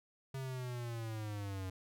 square linear sweep, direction down, 135.1 to 92.6 Hz, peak -40 dBFS, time 0.34-1.7 s, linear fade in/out 5 ms, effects none

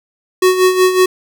square tone with tremolo, 370 Hz, F#4, in tune, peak -7 dBFS, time 0.42-1.06 s, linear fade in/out 5 ms, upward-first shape sine, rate 5.4 Hz, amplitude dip 65%, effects none

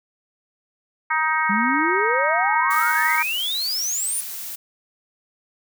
harmonic tone, 313.9 Hz, D#4, 15 cents sharp, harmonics 3 / 4 / 5 / 6 / 7, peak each -23 / -24 / -25 / -26 / -26 dBFS, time 1.1-3.23 s, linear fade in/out 10 ms
sine exponential sweep, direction up, 193.6 to 9956 Hz, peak -22 dBFS, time 1.49-4.21 s, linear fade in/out 10 ms
blue noise, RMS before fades -32 dBFS, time 2.7-4.56 s, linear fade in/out 10 ms
effects none

